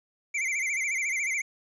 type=tone with vibrato; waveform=square; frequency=2200 Hz; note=C#7; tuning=14 cents flat; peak=-27 dBFS; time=0.34-1.42 s; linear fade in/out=10 ms; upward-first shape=sine; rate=14 Hz; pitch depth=130 cents each way; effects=resampled to 22050 Hz + 10-bit